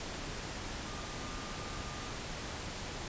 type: tone in noise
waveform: sine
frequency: 1207 Hz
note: D6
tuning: 47 cents sharp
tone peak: -50 dBFS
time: 0.86-2.11 s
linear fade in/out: 2 ms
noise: pink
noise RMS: -41 dBFS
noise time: 0-3.08 s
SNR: -12 dB
effects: resampled to 16000 Hz

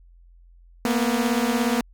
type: beating tone pair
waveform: sawtooth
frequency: 229.4 / 246.4 Hz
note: A#3 / B3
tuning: -28 / -4 cents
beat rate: 17 Hz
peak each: -19 dBFS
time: 0.85-1.81 s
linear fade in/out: 2 ms
effects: added 43 Hz sine -48 dBFS peak until 1.93 s

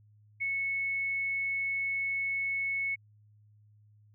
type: tone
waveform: sine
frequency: 2203 Hz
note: C#7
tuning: 11 cents flat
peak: -29 dBFS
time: 0.4-2.96 s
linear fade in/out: 20 ms
effects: added 105 Hz sine -58 dBFS peak until 4.14 s

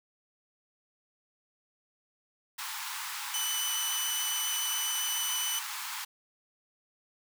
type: high-pass noise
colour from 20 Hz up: pink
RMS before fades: -38 dBFS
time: 2.58-6.05 s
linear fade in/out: 10 ms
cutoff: 830 Hz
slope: 96 dB/octave
type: tone with vibrato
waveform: 15% pulse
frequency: 2997 Hz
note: F#7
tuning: 22 cents sharp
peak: -23 dBFS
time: 3.34-5.59 s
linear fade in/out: 2 ms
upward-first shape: sine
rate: 7.2 Hz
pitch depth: 10 cents each way
effects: none

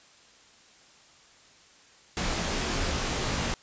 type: noise with comb filter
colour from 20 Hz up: pink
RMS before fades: -29 dBFS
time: 2.17-3.54 s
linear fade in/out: 0 ms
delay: 20 ms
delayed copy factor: -0.75
effects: white hiss -56 dBFS RMS until 3.62 s + resampled to 16000 Hz

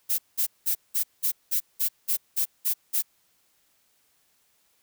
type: noise bursts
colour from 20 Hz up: violet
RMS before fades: -24 dBFS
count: 11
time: 0.09-3.024 s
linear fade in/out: 20 ms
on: 94 ms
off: 190 ms
effects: white hiss -67 dBFS RMS until 4.82 s

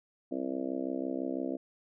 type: harmonic tone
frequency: 66 Hz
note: C2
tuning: 16 cents sharp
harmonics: 3 / 4 / 5 / 6 / 7 / 8 / 9 / 10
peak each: -46 / -35 / -37 / -47 / -42 / -43 / -42 / -45 dBFS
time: 0.31-1.57 s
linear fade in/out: 10 ms
effects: none

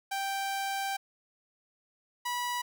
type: tone pair in turn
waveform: sawtooth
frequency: 784 / 976.3 Hz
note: G5 / B5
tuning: 0 / -20 cents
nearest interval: major third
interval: 380 cents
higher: second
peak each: -27 dBFS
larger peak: neither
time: 0.11-0.97 / 2.25-2.62 s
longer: first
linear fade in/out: 10 ms
effects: none

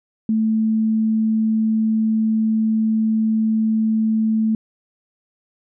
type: tone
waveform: sine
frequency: 220 Hz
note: A3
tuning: in tune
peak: -15 dBFS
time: 0.29-4.55 s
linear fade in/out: 2 ms
effects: none

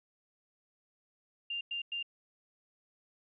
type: tone bursts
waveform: sine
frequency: 2794 Hz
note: F7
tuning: in tune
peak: -34 dBFS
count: 3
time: 1.5-2.028 s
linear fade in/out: 5 ms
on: 110 ms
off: 99 ms
effects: none

